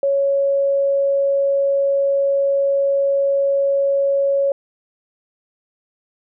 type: tone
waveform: sine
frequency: 555 Hz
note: C#5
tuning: 2 cents sharp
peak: -14 dBFS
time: 0.03-4.52 s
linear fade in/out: 2 ms
effects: none